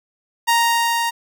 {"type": "tone with level ramp", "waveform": "sawtooth", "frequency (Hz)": 932.3, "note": "A#5", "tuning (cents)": 0, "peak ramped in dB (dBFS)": [-9, -15], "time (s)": [0.47, 1.11], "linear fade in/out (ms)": 20, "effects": []}